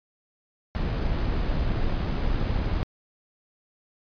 brown noise with amplitude modulation, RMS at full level -24 dBFS, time 0.75-2.83 s, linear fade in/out 0 ms, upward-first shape sine, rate 73.5 Hz, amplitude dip 25%, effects resampled to 11025 Hz

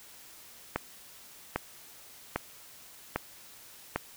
click train, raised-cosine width 0.5 ms, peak -13 dBFS, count 5, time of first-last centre 0.76-3.96 s, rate 1.25 Hz, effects white hiss -52 dBFS RMS until 4.16 s

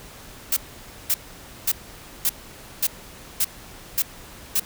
blue noise bursts, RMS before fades -20 dBFS, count 8, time 0.52-4.598 s, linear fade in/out 5 ms, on 46 ms, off 530 ms, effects pink hiss -43 dBFS RMS until 4.65 s

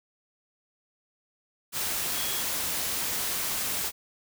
sine tone in noise, 3322 Hz, G#7, in tune, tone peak -37 dBFS, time 2.14-2.44 s, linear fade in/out 50 ms, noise white, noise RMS -30 dBFS, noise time 1.72-3.92 s, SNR -10 dB, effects none

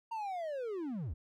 triangle linear sweep, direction down, 931 to 56.7 Hz, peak -34 dBFS, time 0.11-1.14 s, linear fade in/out 10 ms, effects none

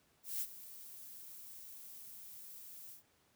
violet noise with ADSR envelope, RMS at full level -37 dBFS, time 0.23-3.03 s, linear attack 180 ms, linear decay 52 ms, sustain -15 dB, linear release 110 ms, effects pink hiss -72 dBFS RMS until 3.35 s + high-pass 80 Hz 12 dB/octave

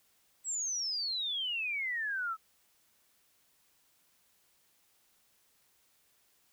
sine exponential sweep, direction down, 7902 to 1280 Hz, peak -32 dBFS, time 0.44-2.37 s, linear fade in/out 50 ms, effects white hiss -70 dBFS RMS until 6.52 s

